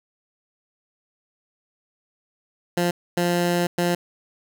15% pulse tone bursts at uneven times, 174.7 Hz, F3, 1 cent sharp, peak -13 dBFS, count 3, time 2.77-2.91 / 3.17-3.67 / 3.78-3.95 s, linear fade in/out 5 ms, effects none

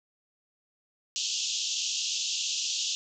white band-pass noise, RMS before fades -31 dBFS, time 1.16-2.95 s, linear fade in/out 0 ms, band 2700 to 7100 Hz, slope 96 dB/octave, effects none

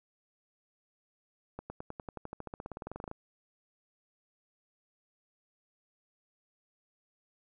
accelerating click train, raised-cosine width 1 ms, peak -26 dBFS, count 24, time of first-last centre 1.59-3.114 s, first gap 110 ms, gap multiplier 0.95, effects none

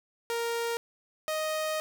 sawtooth tone pair in turn, 466.2 / 623.5 Hz, A#4 / D#5, 0 / +3 cents, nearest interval perfect fourth, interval 503 cents, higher second, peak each -25 dBFS, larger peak neither, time 0.3-0.77 / 1.28-1.8 s, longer second, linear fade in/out 0 ms, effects none

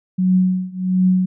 sine tone with tremolo, 184.7 Hz, F#3, 3 cents flat, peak -10 dBFS, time 0.18-1.26 s, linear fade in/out 10 ms, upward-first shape triangle, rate 1.4 Hz, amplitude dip 95%, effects none

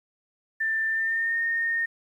sine tone with pitch glide, 1781 to 1837.4 Hz, A6 to A#6, +21 to -25 cents, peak -23 dBFS, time 0.6-1.86 s, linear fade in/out 10 ms, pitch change +54 cents, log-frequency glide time 0.87-1.36 s, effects 10-bit

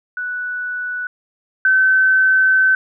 sine tone pair in turn, 1480 / 1531.3 Hz, F#6 / G6, 0 / -41 cents, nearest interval minor second, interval 59 cents, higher second, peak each -21 / -10 dBFS, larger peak second, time 0.17-1.07 / 1.65-2.75 s, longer second, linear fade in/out 2 ms, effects none

